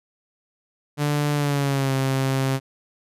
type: tone with pitch glide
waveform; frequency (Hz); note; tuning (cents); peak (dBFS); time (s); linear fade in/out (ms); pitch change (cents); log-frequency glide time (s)
sawtooth; 146.83 to 133.87; D3 to C3; 0 to +40; -16; 0.97-2.6; 50; -160; 1.34-1.93
effects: resampled to 32000 Hz